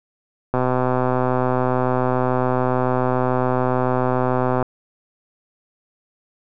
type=click train; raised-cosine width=1 ms; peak=-6 dBFS; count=520; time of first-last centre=0.54-4.627 s; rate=127 Hz; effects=none